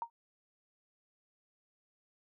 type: tone with exponential decay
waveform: sine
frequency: 930 Hz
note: A#5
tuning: 4 cents flat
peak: -30 dBFS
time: 0.02-0.1 s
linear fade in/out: 1 ms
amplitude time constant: 16 ms
effects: none